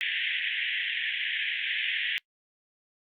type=band-pass noise; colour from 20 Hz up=pink; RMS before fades=-30 dBFS; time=0.01-2.18 s; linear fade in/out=0 ms; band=1700 to 3400 Hz; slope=96 dB/octave; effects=noise-tail reverb RT60 0.1 s tail -26 dB re dry + Opus 48 kbps